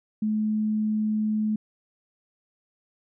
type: tone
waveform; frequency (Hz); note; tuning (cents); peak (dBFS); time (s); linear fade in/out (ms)
sine; 214.7; A3; -42; -22; 0.22-1.56; 5
effects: none